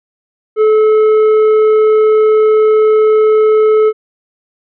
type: tone with tanh clipping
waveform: sine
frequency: 432.1 Hz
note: A4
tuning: 31 cents flat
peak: -7 dBFS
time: 0.56-3.93 s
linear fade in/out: 50 ms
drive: 7 dB
effects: none